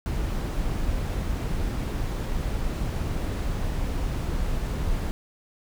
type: noise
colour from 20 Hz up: brown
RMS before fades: -27 dBFS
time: 0.06-5.11 s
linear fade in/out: 0 ms
effects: none